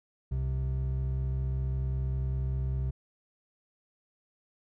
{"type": "tone pair together", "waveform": "triangle", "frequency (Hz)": [65.15, 130.3], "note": ["C2", "C3"], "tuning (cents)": [-7, -7], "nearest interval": "octave", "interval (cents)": 1200, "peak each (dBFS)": [-28, -30], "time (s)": [0.31, 2.91], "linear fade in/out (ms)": 10, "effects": []}